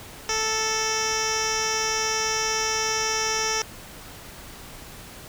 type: tone with low-pass filter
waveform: 10% pulse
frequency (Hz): 440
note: A4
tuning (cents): 0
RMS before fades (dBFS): -25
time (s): 0.29-3.62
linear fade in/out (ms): 2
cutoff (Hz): 5500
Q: 7.9
effects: pink hiss -42 dBFS RMS until 5.28 s